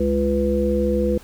harmonic tone with a mistuned harmonic, 69 Hz, C#2, 7 cents flat, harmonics 1 / 3 / 5 / 7, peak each -24 / -22 / -24 / -21 dBFS, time 0-1.18 s, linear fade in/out 5 ms, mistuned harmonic 7, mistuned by +45 cents, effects pink hiss -47 dBFS RMS until 1.23 s

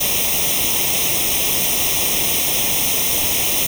white noise with comb filter, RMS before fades -18 dBFS, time 0-3.67 s, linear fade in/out 10 ms, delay 0.33 ms, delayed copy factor +0.85, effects none

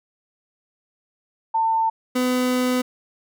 sine / 30% pulse tone pair in turn, 897 / 251.7 Hz, A5 / B3, +33 / +33 cents, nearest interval octave + minor seventh, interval 2200 cents, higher first, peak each -17 / -16 dBFS, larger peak second, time 1.54-1.9 / 2.15-2.82 s, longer second, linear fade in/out 10 ms, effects none

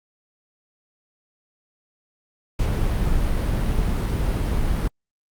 brown noise, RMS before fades -21 dBFS, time 2.59-4.88 s, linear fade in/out 5 ms, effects Opus 48 kbps

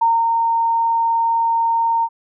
sine tone with ADSR envelope, 919 Hz, A#5, 25 cents flat, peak -11 dBFS, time 0.01-2.09 s, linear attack 10 ms, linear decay 220 ms, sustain -3 dB, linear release 55 ms, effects none

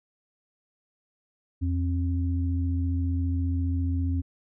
sine tone pair together, 84.35 / 267.8 Hz, E2 / C4, +40 / +40 cents, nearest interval octave + minor sixth, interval 2000 cents, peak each -24 / -31 dBFS, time 1.61-4.22 s, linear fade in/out 20 ms, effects none

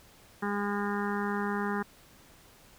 harmonic tone, 203.5 Hz, G#3, 35 cents flat, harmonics 1 / 2 / 4 / 5 / 6 / 7 / 8 / 9, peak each -32 / -35 / -38 / -39 / -40 / -40 / -41 / -42 dBFS, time 0.42-1.83 s, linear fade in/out 10 ms, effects pink hiss -57 dBFS RMS until 2.78 s

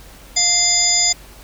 harmonic tone with a mistuned harmonic, 706 Hz, F5, 19 cents sharp, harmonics 1 / 3 / 5 / 7 / 9 / 10, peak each -28 / -24 / -25 / -17 / -25 / -16 dBFS, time 0.36-1.13 s, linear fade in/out 10 ms, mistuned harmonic 3, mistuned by -37 cents, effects added 48 Hz sine -43 dBFS peak until 1.43 s + pink hiss -43 dBFS RMS until 1.43 s

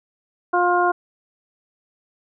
harmonic tone, 354.1 Hz, F4, 24 cents sharp, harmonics 1 / 2 / 3 / 4, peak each -21 / -19 / -21 / -23 dBFS, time 0.53-0.92 s, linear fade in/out 10 ms, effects none

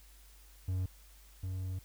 triangle tone pair in turn, 92.5 / 92.91 Hz, F#2 / F#2, 0 / +8 cents, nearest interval unison, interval 8 cents, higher second, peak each -29 / -33 dBFS, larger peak first, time 0.68-0.86 / 1.43-1.79 s, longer second, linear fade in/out 5 ms, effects added 50 Hz sine -56 dBFS peak until 1.84 s + white hiss -62 dBFS RMS until 1.84 s

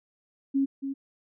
sine tone with echo, 273.3 Hz, C#4, 24 cents flat, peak -21 dBFS, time 0.54-0.66 s, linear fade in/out 20 ms, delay 280 ms, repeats 1, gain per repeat -8 dB, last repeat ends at 0.94 s, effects none

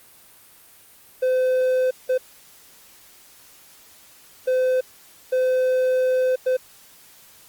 triangle tone bursts at uneven times, 512 Hz, C5, 38 cents flat, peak -15 dBFS, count 5, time 1.22-1.91 / 2.09-2.18 / 4.47-4.81 / 5.32-6.36 / 6.46-6.57 s, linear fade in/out 10 ms, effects white hiss -50 dBFS RMS until 7.48 s + Opus 32 kbps

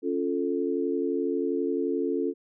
sine chord, Db augmented, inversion none, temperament equal, 277.2 / 349.2 / 440 Hz, Db4 / F4 / A4, 0 / 0 / 0 cents, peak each -29 dBFS, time 0.02-2.34 s, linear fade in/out 50 ms, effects none

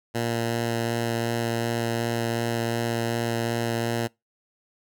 10% pulse tone with vibrato, 116.54 Hz, A#2, in tune, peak -16 dBFS, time 0.14-4.08 s, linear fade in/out 20 ms, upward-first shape sine, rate 2.7 Hz, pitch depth 9 cents each way, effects noise-tail reverb RT60 0.2 s tail -24 dB re dry

